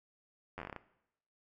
slowing click train, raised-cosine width 0.5 ms, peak -27 dBFS, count 10, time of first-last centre 0.58-0.763 s, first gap 10 ms, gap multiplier 1.17, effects noise-tail reverb RT60 0.8 s tail -17 dB re dry

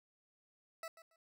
20% pulse tone with echo, 655 Hz, E5, 11 cents flat, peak -38 dBFS, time 0.83-0.88 s, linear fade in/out 2 ms, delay 140 ms, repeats 2, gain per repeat -14 dB, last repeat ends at 1.16 s, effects none

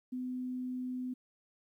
sine tone, 252.8 Hz, B3, 41 cents sharp, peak -35 dBFS, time 0.12-1.14 s, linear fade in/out 10 ms, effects 12-bit

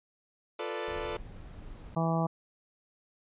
sawtooth chord, B half-diminished seventh, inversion second, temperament equal, 349.2 / 440 / 493.9 / 587.3 Hz, F4 / A4 / B4 / D5, 0 / 0 / 0 / 0 cents, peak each -37 / -33 / -36 / -36 dBFS, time 0.59-1.17 s, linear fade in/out 5 ms
brown noise, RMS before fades -45 dBFS, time 0.88-1.95 s, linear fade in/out 0 ms
harmonic tone, 164.4 Hz, E3, 4 cents flat, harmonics 1 / 2 / 3 / 4 / 5 / 6 / 7, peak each -28 / -37 / -38 / -34 / -35 / -39 / -38 dBFS, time 1.96-2.27 s, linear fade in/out 10 ms
effects resampled to 8000 Hz

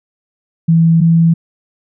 sine tone pair in turn, 164.81 / 165.76 Hz, E3 / E3, 0 / +10 cents, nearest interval unison, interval 10 cents, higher second, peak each -6 dBFS, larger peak neither, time 0.68-1.01 / 1.01-1.34 s, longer neither, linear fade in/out 10 ms, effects none

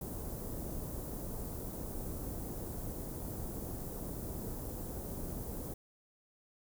pink band-stop noise, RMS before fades -41 dBFS, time 0.01-5.74 s, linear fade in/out 5 ms, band 550 to 13000 Hz, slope 12 dB/octave, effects none

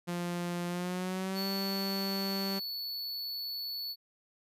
sawtooth tone with pitch glide, 174.61 to 194.86 Hz, F3 to G3, 0 to -10 cents, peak -29 dBFS, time 0.07-2.6 s, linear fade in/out 20 ms, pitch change +190 cents, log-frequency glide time 0.67-1.47 s
square tone, 4435 Hz, C#8, in tune, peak -36 dBFS, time 1.34-3.96 s, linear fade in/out 50 ms
effects resampled to 32000 Hz

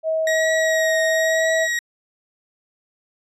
sine tone with pitch glide, 639 to 647.5 Hz, D#5 to E5, +46 to -31 cents, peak -18 dBFS, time 0.03-1.68 s, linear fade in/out 50 ms, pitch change +23 cents, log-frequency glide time 0.41-1.56 s
40% pulse tone with vibrato, 1894 Hz, A#6, 27 cents sharp, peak -19 dBFS, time 0.27-1.79 s, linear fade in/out 2 ms, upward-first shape triangle, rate 1 Hz, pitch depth 26 cents each way
effects resampled to 24000 Hz

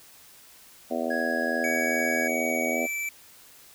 harmonic tone, 82.41 Hz, E2, in tune, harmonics 3 / 4 / 5 / 6 / 7 / 8 / 9, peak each -31 / -35 / -37 / -36 / -32 / -32 / -36 dBFS, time 0.9-2.87 s, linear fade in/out 20 ms
triangle tone, 1661.2 Hz, G#6, in tune, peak -27 dBFS, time 1.1-2.28 s, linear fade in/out 10 ms
square tone with pitch glide, 2258 to 2324 Hz, C#7 to D7, +31 to -19 cents, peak -29 dBFS, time 1.64-3.09 s, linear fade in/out 2 ms, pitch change +50 cents, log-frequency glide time 2.71-2.85 s
effects white hiss -52 dBFS RMS until 3.74 s

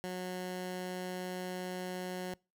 15% pulse tone, 182.6 Hz, F#3, 23 cents flat, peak -31 dBFS, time 0.04-2.34 s, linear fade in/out 0 ms, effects noise-tail reverb RT60 0.3 s tail -26 dB re dry

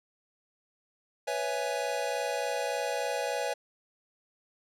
square chord, C# minor seventh, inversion third, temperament equal with one note detuned, 493.9 / 557.3 / 659.3 / 830.6 Hz, B4 / C#5 / E5 / G#5, 0 / +9 / 0 / 0 cents, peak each -36 / -35 / -37 / -36 dBFS, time 1.27-3.54 s, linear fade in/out 10 ms, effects low-pass 11000 Hz 12 dB/octave

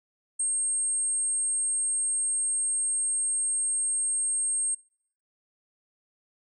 sine tone, 8500 Hz, C9, 26 cents sharp, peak -24 dBFS, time 0.39-4.75 s, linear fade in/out 10 ms, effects noise-tail reverb RT60 0.6 s tail -26 dB re dry

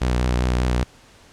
sawtooth tone with vibrato, 61.7 Hz, B1, 1 cent flat, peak -14 dBFS, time 0.01-0.84 s, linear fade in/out 10 ms, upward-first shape sine, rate 5.1 Hz, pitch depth 31 cents each way, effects pink hiss -50 dBFS RMS until 1.32 s + low-pass 8000 Hz 12 dB/octave

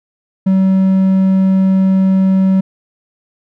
triangle tone, 190.4 Hz, F#3, 50 cents sharp, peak -6 dBFS, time 0.46-2.61 s, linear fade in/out 10 ms, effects none

